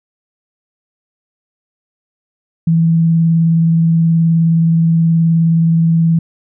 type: tone with vibrato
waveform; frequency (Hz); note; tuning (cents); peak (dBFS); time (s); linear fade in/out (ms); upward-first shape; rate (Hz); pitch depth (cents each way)
sine; 164.81; E3; 0; -8; 2.67-6.19; 5; sine; 19; 15
effects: none